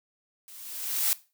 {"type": "noise with level ramp", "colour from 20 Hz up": "blue", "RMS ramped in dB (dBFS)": [-48, -23], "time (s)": [0.48, 1.13], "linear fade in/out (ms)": 0, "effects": ["noise-tail reverb RT60 0.3 s tail -18 dB re dry"]}